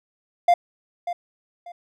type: tone with echo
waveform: triangle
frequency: 698.5 Hz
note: F5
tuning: in tune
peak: -10 dBFS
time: 0.48-0.54 s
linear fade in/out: 5 ms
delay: 590 ms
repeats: 2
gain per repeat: -12 dB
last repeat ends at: 1.72 s
effects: none